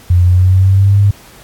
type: tone with pitch glide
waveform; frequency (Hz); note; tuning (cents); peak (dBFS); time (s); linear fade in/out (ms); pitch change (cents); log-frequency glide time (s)
sine; 88.7 to 100.72; F2 to G2; +27 to +47; -5; 0.1-1.11; 5; +220; 0.22-0.99
effects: pink hiss -40 dBFS RMS until 1.43 s + AAC 64 kbps